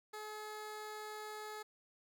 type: tone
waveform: 15% pulse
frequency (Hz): 426.4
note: G#4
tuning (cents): +46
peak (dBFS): -38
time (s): 0.13-1.63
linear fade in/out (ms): 10
effects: none